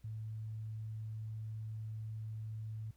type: tone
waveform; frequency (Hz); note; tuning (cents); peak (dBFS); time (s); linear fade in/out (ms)
sine; 109.5; A2; -8; -40; 0.04-2.91; 5
effects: added 64 Hz sine -65 dBFS peak until 2.96 s + pink hiss -74 dBFS RMS until 2.96 s